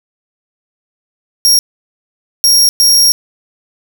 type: tone bursts at uneven times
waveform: sawtooth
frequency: 5588 Hz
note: F8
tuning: in tune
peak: -3 dBFS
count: 3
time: 1.45-1.59 / 2.44-2.69 / 2.8-3.12 s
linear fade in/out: 0 ms
effects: none